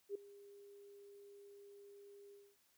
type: tone with ADSR envelope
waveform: sine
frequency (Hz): 403.4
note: G4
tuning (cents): +50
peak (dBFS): -37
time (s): 0.09-2.57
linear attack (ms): 61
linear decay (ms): 5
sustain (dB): -19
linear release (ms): 250
effects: white hiss -75 dBFS RMS until 2.77 s